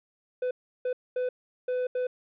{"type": "tone bursts at uneven times", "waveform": "triangle", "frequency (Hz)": 502, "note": "B4", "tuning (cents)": 28, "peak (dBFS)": -24, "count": 5, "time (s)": [[0.42, 0.51], [0.85, 0.93], [1.16, 1.29], [1.68, 1.87], [1.95, 2.07]], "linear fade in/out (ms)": 5, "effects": ["resampled to 8000 Hz", "11-bit"]}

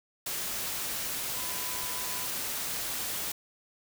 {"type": "tone in noise", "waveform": "sine", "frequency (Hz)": 1000, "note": "B5", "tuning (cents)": 21, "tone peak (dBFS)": -44, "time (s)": [1.36, 2.27], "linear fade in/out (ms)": 5, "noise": "white", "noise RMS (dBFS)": -34, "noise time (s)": [0.26, 3.32], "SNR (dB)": -13, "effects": []}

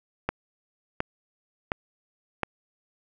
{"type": "click train", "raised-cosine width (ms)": 0.5, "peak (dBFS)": -10, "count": 4, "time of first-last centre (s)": [0.29, 2.433], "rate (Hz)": 1.4, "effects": []}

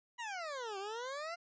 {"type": "exponential two-way sweep", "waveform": "20% pulse", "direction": "down then up", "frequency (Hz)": [987.8, 380.7, 704], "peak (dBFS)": -35, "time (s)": [0.18, 1.36], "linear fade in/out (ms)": 20, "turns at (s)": 0.78, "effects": ["resampled to 16000 Hz"]}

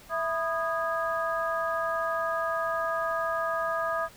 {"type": "harmonic tone with a mistuned harmonic", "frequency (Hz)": 329.6, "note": "E4", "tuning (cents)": 0, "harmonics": [2, 3, 4, 5], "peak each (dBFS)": [-30, -37, -30, -34], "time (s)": [0.09, 4.09], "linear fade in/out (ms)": 50, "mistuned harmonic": 4, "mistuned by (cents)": -110, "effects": ["pink hiss -52 dBFS RMS until 4.16 s"]}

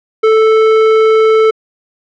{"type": "tone", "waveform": "square", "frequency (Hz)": 439.8, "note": "A4", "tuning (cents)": -1, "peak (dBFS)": -6, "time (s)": [0.23, 1.51], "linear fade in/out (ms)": 10, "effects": ["low-pass 2000 Hz 12 dB/octave"]}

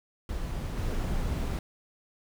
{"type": "noise with level steps", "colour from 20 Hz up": "brown", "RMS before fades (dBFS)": [-33, -30], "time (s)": [0.29, 1.59], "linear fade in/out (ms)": 2, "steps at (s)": 0.76, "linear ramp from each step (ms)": 20, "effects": []}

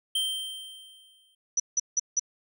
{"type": "tone with exponential decay", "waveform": "square", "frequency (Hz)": 3136, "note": "G7", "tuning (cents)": 0, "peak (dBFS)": -24, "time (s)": [0.15, 1.35], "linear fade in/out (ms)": 5, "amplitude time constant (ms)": 260}
{"type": "tone bursts", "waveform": "sine", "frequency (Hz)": 5920, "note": "F#8", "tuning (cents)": 0, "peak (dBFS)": -21, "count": 4, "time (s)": [1.57, 2.196], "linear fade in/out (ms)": 5, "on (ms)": 29, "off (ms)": 170}
{"effects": []}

